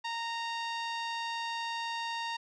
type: tone with low-pass filter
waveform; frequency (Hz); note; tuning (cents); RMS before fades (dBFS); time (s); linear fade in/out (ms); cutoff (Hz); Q
sawtooth; 926; A#5; -12; -36; 0.04-2.37; 10; 4400; 1.7
effects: none